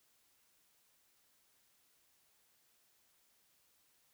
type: silence
effects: white hiss -73 dBFS RMS until 4.13 s